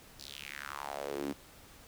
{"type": "tone with high-pass filter sweep", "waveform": "sawtooth", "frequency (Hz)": 71, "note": "C#2", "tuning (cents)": 42, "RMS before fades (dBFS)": -41, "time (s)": [0.19, 1.33], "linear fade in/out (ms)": 10, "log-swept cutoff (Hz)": [4800, 250], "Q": 3.7, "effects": ["pink hiss -56 dBFS RMS until 1.87 s"]}